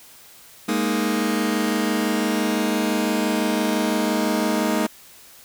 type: chord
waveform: sawtooth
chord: Ab suspended second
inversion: none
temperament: just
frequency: 207.7 / 233.6 / 311.5 Hz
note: Ab3 / Bb3 / Eb4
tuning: 0 / +4 / +2 cents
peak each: -20 dBFS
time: 0.68-4.87 s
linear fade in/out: 10 ms
effects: white hiss -47 dBFS RMS until 5.44 s

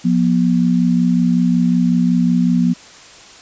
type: tone pair together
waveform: sine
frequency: 176.69 / 242.1 Hz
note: F3 / B3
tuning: +20 / -34 cents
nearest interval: perfect fourth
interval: 546 cents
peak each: -14 dBFS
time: 0.04-2.74 s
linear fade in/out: 20 ms
effects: white hiss -40 dBFS RMS until 3.41 s + resampled to 16000 Hz

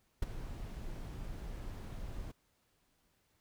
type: noise with ADSR envelope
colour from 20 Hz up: brown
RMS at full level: -29 dBFS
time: 0.22-2.32 s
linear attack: 6 ms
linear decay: 17 ms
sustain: -14 dB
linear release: 11 ms
effects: pink hiss -75 dBFS RMS until 3.4 s

